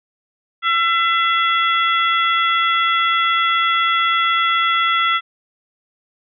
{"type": "harmonic tone", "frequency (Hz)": 673, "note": "E5", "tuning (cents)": 36, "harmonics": [2, 3, 4, 5], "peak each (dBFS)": [-16, -20, -27, -22], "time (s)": [0.62, 5.21], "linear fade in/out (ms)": 50, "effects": []}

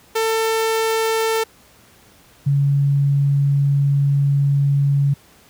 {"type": "tone pair in turn", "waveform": ["sawtooth", "sine"], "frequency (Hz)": [446.7, 140.7], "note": ["A4", "C#3"], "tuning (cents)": [26, 26], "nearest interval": "octave + minor sixth", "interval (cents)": 2000, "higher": "first", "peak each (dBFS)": -13, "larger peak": "neither", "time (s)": [[0.15, 1.44], [2.46, 5.14]], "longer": "second", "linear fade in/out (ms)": 10, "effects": ["pink hiss -50 dBFS RMS until 5.49 s", "high-pass 60 Hz 12 dB/octave"]}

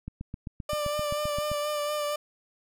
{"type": "click train", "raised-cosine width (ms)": 5, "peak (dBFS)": -23, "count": 12, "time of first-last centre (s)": [0.08, 1.516], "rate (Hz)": 7.66}
{"type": "tone with vibrato", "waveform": "30% pulse", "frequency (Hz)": 593, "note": "D5", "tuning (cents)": 17, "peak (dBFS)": -25, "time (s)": [0.69, 2.16], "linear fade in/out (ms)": 5, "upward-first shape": "sine", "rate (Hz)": 4.2, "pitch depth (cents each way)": 22}
{"effects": []}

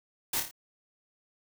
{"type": "noise with echo", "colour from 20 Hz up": "white", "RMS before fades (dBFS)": -30, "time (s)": [0.33, 0.4], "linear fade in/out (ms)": 5, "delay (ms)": 28, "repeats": 4, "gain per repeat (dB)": -5, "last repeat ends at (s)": 0.512, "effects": []}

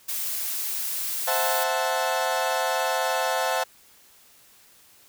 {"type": "noise", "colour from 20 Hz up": "blue", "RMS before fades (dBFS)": -29, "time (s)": [0.08, 1.64], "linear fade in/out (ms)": 10}
{"type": "chord", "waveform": "30% pulse", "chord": "F# half-diminished seventh", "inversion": "second", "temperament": "equal", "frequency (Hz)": [523.3, 659.3, 740, 880], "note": ["C5", "E5", "F#5", "A5"], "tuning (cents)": [0, 0, 0, 0], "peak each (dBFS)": -26, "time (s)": [1.27, 3.64], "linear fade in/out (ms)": 10}
{"effects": ["white hiss -55 dBFS RMS until 5.08 s"]}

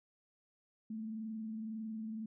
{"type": "tone with frequency modulation", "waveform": "sine", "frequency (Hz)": 220, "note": "A3", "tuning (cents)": 0, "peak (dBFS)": -39, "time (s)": [0.9, 2.26], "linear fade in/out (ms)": 5, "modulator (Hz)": 21.9, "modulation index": 0.26, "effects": []}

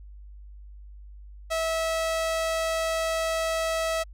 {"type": "tone", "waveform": "sawtooth", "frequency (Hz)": 650, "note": "E5", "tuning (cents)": -24, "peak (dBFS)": -21, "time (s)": [1.5, 4.04], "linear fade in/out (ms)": 20, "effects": ["added 50 Hz sine -42 dBFS peak until 4.13 s", "low-pass 12000 Hz 12 dB/octave"]}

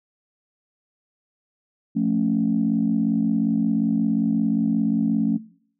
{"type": "chord", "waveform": "sine", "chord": "F augmented", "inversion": "none", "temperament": "equal", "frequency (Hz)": [174.61, 220, 277.2], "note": ["F3", "A3", "C#4"], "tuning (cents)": [0, 0, 0], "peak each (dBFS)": [-25, -21, -23], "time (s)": [1.95, 5.38], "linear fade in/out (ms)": 20, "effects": ["noise-tail reverb RT60 0.6 s tail -21 dB re dry", "tanh soft clip ceiling -10 dBFS"]}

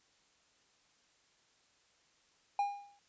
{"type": "tone with exponential decay", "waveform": "triangle", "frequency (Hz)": 810, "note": "G#5", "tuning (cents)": -43, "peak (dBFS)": -25, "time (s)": [2.59, 2.99], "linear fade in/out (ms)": 2, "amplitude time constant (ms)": 85, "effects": ["white hiss -70 dBFS RMS until 3.08 s", "resampled to 16000 Hz"]}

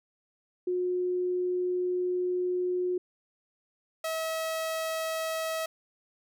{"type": "tone pair in turn", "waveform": ["sine", "sawtooth"], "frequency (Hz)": [361.3, 643.8], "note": ["F#4", "E5"], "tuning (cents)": [-41, -41], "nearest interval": "minor seventh", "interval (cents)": 1000, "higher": "second", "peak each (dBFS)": [-26, -26], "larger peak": "neither", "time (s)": [[0.67, 2.98], [4.04, 5.66]], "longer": "first", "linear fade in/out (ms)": 5, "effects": []}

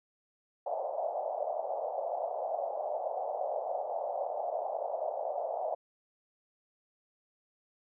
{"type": "band-pass noise", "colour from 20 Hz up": "pink", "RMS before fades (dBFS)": -35, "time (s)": [0.66, 5.75], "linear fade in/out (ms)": 5, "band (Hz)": [580, 750], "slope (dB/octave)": 48, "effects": []}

